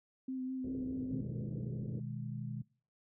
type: tone with vibrato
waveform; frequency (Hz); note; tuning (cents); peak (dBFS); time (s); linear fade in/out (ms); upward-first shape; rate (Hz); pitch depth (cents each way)
sine; 259.1; C4; -17; -36; 0.28-1.21; 5; sine; 4.9; 20
type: low-pass noise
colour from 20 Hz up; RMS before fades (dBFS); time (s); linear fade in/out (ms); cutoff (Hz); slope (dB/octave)
pink; -44; 0.64-2; 2; 490; 48
type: chord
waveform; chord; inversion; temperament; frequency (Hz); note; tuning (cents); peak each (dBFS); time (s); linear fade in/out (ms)
sine; G# minor; first; equal; 123.47 / 155.56 / 207.7; B2 / D#3 / G#3; 0 / 0 / 0; -40 / -43 / -44; 1.11-2.62; 5
effects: noise-tail reverb RT60 0.4 s tail -22 dB re dry + high-pass 80 Hz 12 dB/octave